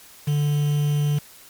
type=tone with quantisation; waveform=triangle; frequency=146.83 Hz; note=D3; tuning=in tune; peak=-16 dBFS; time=0.27-1.19 s; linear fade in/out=10 ms; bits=6; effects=white hiss -47 dBFS RMS until 1.49 s + MP3 96 kbps